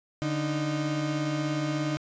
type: tone pair together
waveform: 35% pulse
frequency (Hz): 146 / 308.8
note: D3 / D#4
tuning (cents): -10 / -13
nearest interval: octave + minor second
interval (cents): 1297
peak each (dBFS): -28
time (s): 0.22-1.97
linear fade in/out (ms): 0
effects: resampled to 16000 Hz